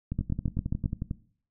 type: two click trains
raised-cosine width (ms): 5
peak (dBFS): -15 / -18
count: 6 / 12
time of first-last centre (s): 0.19-0.858 / 0.12-1.111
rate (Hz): 7.48 / 11.1
effects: noise-tail reverb RT60 0.5 s tail -18 dB re dry